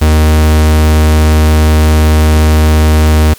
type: tone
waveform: 45% pulse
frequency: 77.4 Hz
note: D#2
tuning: 9 cents flat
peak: -4 dBFS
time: 0.01-3.34 s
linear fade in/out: 10 ms
effects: white hiss -35 dBFS RMS until 3.38 s + MP3 96 kbps